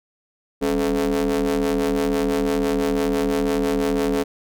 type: ring-modulated tone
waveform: 35% pulse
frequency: 77.78 Hz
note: D#2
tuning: in tune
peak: -14 dBFS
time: 0.61-4.24 s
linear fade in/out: 20 ms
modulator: 353 Hz
effects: none